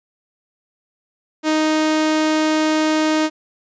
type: tone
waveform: sawtooth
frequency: 311.1 Hz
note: D#4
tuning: in tune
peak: -11 dBFS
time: 1.43-3.3 s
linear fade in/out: 50 ms
effects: resampled to 16000 Hz